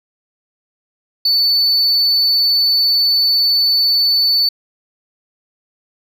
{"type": "tone", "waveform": "sine", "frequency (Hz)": 4491, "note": "C#8", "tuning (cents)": 22, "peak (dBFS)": -8, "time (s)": [1.25, 4.49], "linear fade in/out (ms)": 5, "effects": ["tanh soft clip ceiling -10 dBFS"]}